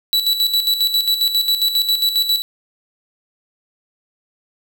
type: tone with tremolo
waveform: 45% pulse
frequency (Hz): 3942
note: B7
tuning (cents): -4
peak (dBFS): -13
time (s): 0.13-2.42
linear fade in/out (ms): 0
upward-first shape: square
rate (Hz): 7.4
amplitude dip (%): 60
effects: none